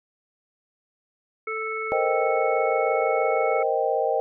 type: harmonic tone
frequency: 440 Hz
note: A4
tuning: in tune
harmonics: 1 / 3 / 5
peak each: -31 / -31 / -31 dBFS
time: 1.47-3.63 s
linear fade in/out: 5 ms
type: chord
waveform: sine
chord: C minor seventh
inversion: third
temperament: equal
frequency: 466.2 / 523.3 / 622.3 / 784 Hz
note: Bb4 / C5 / Eb5 / G5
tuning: 0 / 0 / 0 / 0 cents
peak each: -26 dBFS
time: 1.92-4.2 s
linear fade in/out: 0 ms
effects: none